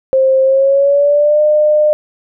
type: tone with pitch glide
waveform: sine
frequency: 529 to 604.2 Hz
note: C5 to D5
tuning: +19 to +49 cents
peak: -7 dBFS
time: 0.13-1.93 s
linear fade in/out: 0 ms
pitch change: +230 cents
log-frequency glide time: 0.43-1.41 s
effects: none